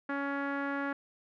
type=tone with low-pass filter; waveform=sawtooth; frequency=280 Hz; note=C#4; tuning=18 cents sharp; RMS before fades=-34 dBFS; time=0.09-0.93 s; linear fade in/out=5 ms; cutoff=1600 Hz; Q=3.6; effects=none